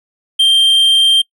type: tone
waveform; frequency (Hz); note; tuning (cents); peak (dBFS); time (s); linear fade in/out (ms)
triangle; 3166; G7; +17; -5; 0.39-1.22; 10
effects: noise-tail reverb RT60 0.1 s tail -25 dB re dry